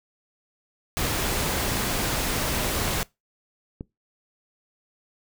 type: noise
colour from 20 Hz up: pink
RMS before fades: -26 dBFS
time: 0.97-3.03 s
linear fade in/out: 0 ms
type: clicks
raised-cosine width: 3 ms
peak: -20 dBFS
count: 2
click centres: 2.623 / 3.809 s
effects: noise-tail reverb RT60 0.2 s tail -22 dB re dry